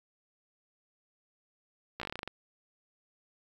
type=slowing click train; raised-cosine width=0.3 ms; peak=-21 dBFS; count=11; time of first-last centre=2-2.276 s; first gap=15 ms; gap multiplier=1.13; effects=8-bit